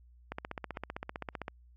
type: click train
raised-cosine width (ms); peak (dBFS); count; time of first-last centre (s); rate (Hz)
0.5; -22; 19; 0.32-1.481; 15.5
effects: added 60 Hz sine -56 dBFS peak until 1.76 s + AAC 64 kbps